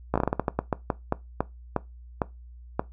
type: slowing click train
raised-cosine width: 1 ms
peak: -9 dBFS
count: 17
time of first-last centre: 0.14-2.795 s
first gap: 16 ms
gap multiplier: 1.27
effects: noise-tail reverb RT60 0.2 s tail -19 dB re dry + added 60 Hz sine -43 dBFS peak until 2.92 s